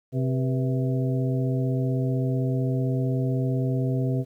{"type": "harmonic tone with a mistuned harmonic", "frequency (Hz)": 130.81, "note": "C3", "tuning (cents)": 0, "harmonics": [1, 2, 3, 4, 5], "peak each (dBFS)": [-23, -29, -33, -35, -37], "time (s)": [0.12, 4.25], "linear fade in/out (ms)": 50, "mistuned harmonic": 4, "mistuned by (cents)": -120, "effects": ["10-bit"]}